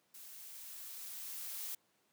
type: noise with level ramp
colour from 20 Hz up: blue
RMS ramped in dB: -53 to -42 dBFS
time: 0.14-1.75 s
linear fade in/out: 5 ms
effects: pink hiss -75 dBFS RMS until 2.12 s + high-pass 200 Hz 12 dB/octave